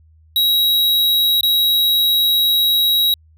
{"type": "tone with dropouts", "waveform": "square", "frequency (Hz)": 3844, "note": "B7", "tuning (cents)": -48, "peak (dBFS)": -13, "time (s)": [0.36, 3.14], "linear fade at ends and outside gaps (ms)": 2, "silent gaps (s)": [1.41, 1.431], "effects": ["added 79 Hz sine -47 dBFS peak until 3.37 s"]}